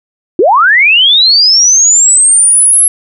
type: linear sweep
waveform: sine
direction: up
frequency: 311.1 to 11190 Hz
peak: -3 dBFS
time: 0.39-2.88 s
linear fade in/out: 2 ms
effects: none